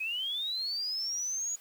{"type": "linear sweep", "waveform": "sine", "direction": "up", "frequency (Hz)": [2489, 6840], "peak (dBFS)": -31, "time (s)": [0, 1.56], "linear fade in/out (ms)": 10, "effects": ["white hiss -57 dBFS RMS until 1.6 s", "high-pass 300 Hz 12 dB/octave"]}